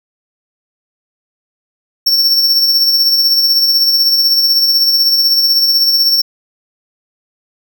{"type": "tone with tremolo", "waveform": "square", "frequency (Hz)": 5450, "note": "F8", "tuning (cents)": -43, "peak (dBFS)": -7, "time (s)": [2.06, 6.22], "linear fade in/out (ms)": 10, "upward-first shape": "sine", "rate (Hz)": 16, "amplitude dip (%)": 40, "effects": []}